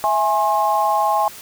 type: chord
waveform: sine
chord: E augmented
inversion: none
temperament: equal with one note detuned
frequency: 659.3 / 830.6 / 1069.7 Hz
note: E5 / G#5 / B#5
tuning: 0 / 0 / +38 cents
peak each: -22 / -17 / -20 dBFS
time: 0.04-1.28 s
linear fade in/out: 0 ms
effects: white hiss -38 dBFS RMS until 1.41 s